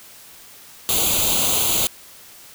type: noise with comb filter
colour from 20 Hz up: white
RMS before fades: -19 dBFS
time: 0.89-1.87 s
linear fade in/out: 0 ms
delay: 0.28 ms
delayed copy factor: +0.8
effects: white hiss -44 dBFS RMS until 2.54 s